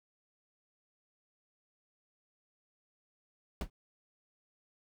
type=noise with exponential decay; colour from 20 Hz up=brown; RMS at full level=-26 dBFS; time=3.61-3.7 s; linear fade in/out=2 ms; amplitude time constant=18 ms; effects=none